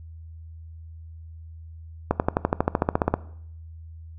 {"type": "accelerating click train", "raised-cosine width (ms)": 1, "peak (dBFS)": -5, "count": 15, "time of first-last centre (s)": [2.11, 3.14], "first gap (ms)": 89, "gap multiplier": 0.97, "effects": ["noise-tail reverb RT60 0.7 s tail -19 dB re dry", "added 81 Hz sine -39 dBFS peak until 4.18 s"]}